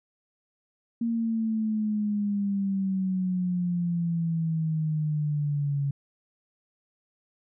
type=exponential sweep; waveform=sine; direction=down; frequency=233.1 to 139.6 Hz; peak=-24 dBFS; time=1.01-5.91 s; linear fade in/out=5 ms; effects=none